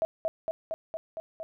sine tone with echo, 647 Hz, E5, 32 cents flat, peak -23 dBFS, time 0.02-0.05 s, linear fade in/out 0 ms, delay 230 ms, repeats 6, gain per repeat -2 dB, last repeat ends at 1.43 s, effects none

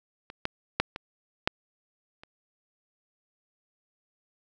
clicks, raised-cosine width 0.3 ms, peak -25 / -12 / -6 / -19 / -6 / -30 dBFS, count 6, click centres 0.301 / 0.454 / 0.8 / 0.961 / 1.475 / 2.235 s, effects none

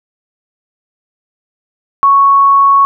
sine tone, 1108.7 Hz, C#6, in tune, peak -4 dBFS, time 2.03-2.85 s, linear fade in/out 0 ms, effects none

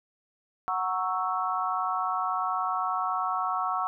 sine chord, F# dominant seventh, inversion none, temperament equal, 740 / 932.3 / 1108.7 / 1318.5 Hz, F#5 / A#5 / C#6 / E6, 0 / 0 / 0 / 0 cents, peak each -31 / -35 / -30 / -31 dBFS, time 0.68-3.87 s, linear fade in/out 0 ms, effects none

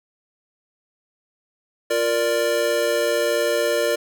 square chord, Bb major, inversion second, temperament equal, 349.2 / 466.2 / 587.3 Hz, F4 / Bb4 / D5, 0 / 0 / 0 cents, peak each -28 / -23 / -22 dBFS, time 1.9-3.96 s, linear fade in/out 10 ms, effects none

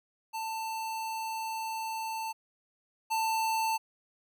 square tone pair in turn, 890 / 890 Hz, A5 / A5, +20 / +20 cents, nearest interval unison, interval 0 cents, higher neither, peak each -34 / -28 dBFS, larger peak second, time 0.33-2.33 / 3.1-3.78 s, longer first, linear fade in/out 20 ms, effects none

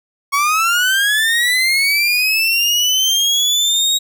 30% pulse linear sweep, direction up, 1104 to 3802 Hz, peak -10 dBFS, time 0.32-3.99 s, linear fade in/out 20 ms, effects none

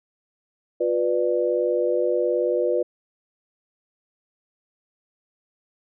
sine chord, B diminished, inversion second, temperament just, 355.6 / 493.9 / 592.7 Hz, F4 / B4 / D5, +31 / 0 / +16 cents, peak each -24 / -22 / -25 dBFS, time 0.8-2.83 s, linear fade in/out 10 ms, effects none

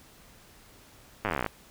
slowing click train, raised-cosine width 0.5 ms, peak -13 dBFS, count 17, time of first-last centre 1.25-1.463 s, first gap 9 ms, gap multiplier 1.05, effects pink hiss -55 dBFS RMS until 1.7 s

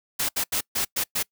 white noise bursts at uneven times, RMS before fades -25 dBFS, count 6, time 0.19-0.29 / 0.36-0.44 / 0.52-0.61 / 0.75-0.85 / 0.96-1.04 / 1.15-1.23 s, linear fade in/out 10 ms, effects noise-tail reverb RT60 0.1 s tail -25 dB re dry

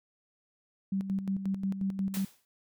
sine tone with tremolo, 193.8 Hz, G3, 20 cents flat, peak -27 dBFS, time 0.92-2.25 s, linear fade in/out 5 ms, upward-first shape square, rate 5.6 Hz, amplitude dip 60%
white noise with exponential decay, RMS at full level -37 dBFS, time 2.14-2.45 s, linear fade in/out 0 ms, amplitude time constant 67 ms
effects none

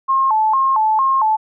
sine tone with vibrato, 965 Hz, B5, 40 cents flat, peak -12 dBFS, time 0.08-1.37 s, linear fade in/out 20 ms, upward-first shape square, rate 2.2 Hz, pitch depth 180 cents each way, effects none

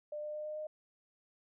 sine tone with pitch steps, 598 / 601.8 / 605.6 / 609.5 / 613.4 Hz, D5 / D5 / D#5 / D#5 / D#5, +31 / +42 / -47 / -36 / -25 cents, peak -38 dBFS, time 0.12-0.67 s, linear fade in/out 5 ms, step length 110 ms, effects none

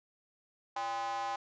square tone with high-pass filter, 114.5 Hz, A#2, 31 cents flat, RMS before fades -36 dBFS, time 0.76-1.36 s, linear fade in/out 5 ms, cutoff 870 Hz, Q 8, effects resampled to 16000 Hz

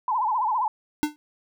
sine tone with vibrato, 932.3 Hz, A#5, in tune, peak -21 dBFS, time 0.08-0.68 s, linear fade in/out 2 ms, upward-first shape sine, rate 15 Hz, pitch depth 180 cents each way
square tone with exponential decay, 299.5 Hz, D4, 34 cents sharp, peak -17 dBFS, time 1.03-1.16 s, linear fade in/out 0 ms, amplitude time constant 27 ms
effects none

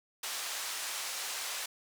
white band-pass noise, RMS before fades -38 dBFS, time 0.23-1.66 s, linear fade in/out 5 ms, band 690 to 8400 Hz, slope 12 dB/octave, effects none

